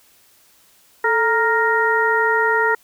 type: harmonic tone with a mistuned harmonic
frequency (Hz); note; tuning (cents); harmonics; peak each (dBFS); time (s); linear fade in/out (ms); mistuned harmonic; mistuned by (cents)
466.2; A#4; 0; 1 / 2 / 3 / 4; -20 / -20 / -20 / -20; 1.04-2.75; 5; 1; -95
effects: white hiss -54 dBFS RMS until 2.83 s